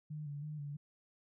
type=tone with vibrato; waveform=sine; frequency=147.9 Hz; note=D3; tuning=13 cents sharp; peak=-40 dBFS; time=0.1-0.77 s; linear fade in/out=10 ms; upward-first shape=square; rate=3.1 Hz; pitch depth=44 cents each way; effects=none